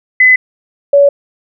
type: tone pair in turn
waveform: sine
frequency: 2018 / 566.3 Hz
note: B6 / C#5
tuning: +37 / +37 cents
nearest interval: octave + minor seventh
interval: 2200 cents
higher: first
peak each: -3 dBFS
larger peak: neither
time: 0.2-0.36 / 0.93-1.09 s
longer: neither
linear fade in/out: 5 ms
effects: none